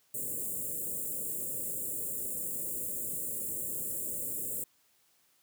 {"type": "band-stop noise", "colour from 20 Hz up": "white", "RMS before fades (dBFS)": -36, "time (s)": [0.14, 4.64], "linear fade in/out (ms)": 5, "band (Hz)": [590, 7200], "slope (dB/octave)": 96, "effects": ["white hiss -69 dBFS RMS until 5.42 s", "high-pass 80 Hz 12 dB/octave"]}